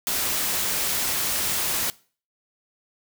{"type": "noise", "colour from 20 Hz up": "white", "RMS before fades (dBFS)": -25, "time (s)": [0.07, 1.9], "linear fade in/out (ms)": 0, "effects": ["noise-tail reverb RT60 0.4 s tail -21 dB re dry"]}